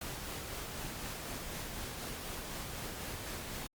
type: noise with tremolo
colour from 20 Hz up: pink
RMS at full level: -41 dBFS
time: 0.01-3.67 s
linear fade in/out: 5 ms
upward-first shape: sine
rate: 4 Hz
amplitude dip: 25%
effects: Opus 48 kbps